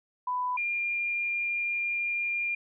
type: tone pair in turn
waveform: sine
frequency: 996 / 2402 Hz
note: B5 / D7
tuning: +14 / +38 cents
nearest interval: octave + minor third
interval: 1524 cents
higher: second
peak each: -27 dBFS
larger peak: neither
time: 0.27-0.57 / 0.57-2.55 s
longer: second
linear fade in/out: 5 ms
effects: none